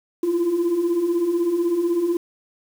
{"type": "beating tone pair", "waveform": "sine", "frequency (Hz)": [330, 346], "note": ["E4", "F4"], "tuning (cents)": [2, -16], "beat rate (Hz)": 16, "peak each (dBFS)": [-24, -17], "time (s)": [0.23, 2.17], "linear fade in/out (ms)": 5, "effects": ["tanh soft clip ceiling -15 dBFS", "7-bit"]}